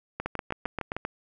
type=two click trains; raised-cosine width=0.5 ms; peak=-15 / -16 dBFS; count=7 / 6; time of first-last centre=0.26-1.051 / 0.2-0.966 s; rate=7.59 / 6.53 Hz; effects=none